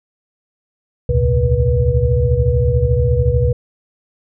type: tone cluster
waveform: sine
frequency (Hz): 67.9 / 79.3 / 114.4 / 128.1 / 486.6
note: C#2 / D#2 / A#2 / C3 / B4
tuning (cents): -35 / +33 / -32 / -36 / -26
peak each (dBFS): -18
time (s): 1.09-3.53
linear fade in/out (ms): 5
effects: none